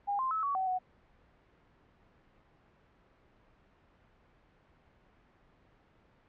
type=tone with pitch steps; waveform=sine; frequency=809 / 1047 / 1298 / 1125 / 757 / 739 Hz; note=G#5 / C6 / E6 / C#6 / F#5 / F#5; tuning=-46 / +1 / -27 / +25 / +39 / -2 cents; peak=-29 dBFS; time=0.07-0.79 s; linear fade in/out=20 ms; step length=120 ms; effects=pink hiss -65 dBFS RMS until 6.28 s + low-pass 2000 Hz 12 dB/octave